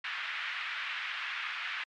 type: band-pass noise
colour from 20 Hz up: pink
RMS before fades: -37 dBFS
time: 0.04-1.84 s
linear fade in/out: 5 ms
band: 1400 to 3000 Hz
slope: 24 dB/octave
effects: MP3 96 kbps